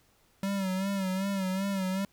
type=tone with vibrato; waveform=square; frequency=192.3 Hz; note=G3; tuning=33 cents flat; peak=-29 dBFS; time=0.43-2.05 s; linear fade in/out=2 ms; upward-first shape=sine; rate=2.6 Hz; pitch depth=61 cents each way; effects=pink hiss -66 dBFS RMS until 2.12 s